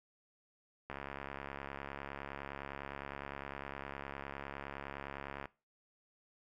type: click train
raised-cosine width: 0.5 ms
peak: -27 dBFS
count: 319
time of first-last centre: 0.9-5.456 s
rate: 69.8 Hz
effects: noise-tail reverb RT60 0.3 s tail -20 dB re dry